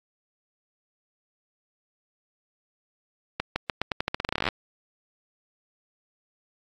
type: accelerating click train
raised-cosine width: 0.3 ms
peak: -9 dBFS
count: 21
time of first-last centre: 3.4-4.487 s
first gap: 160 ms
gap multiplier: 0.86
effects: AAC 48 kbps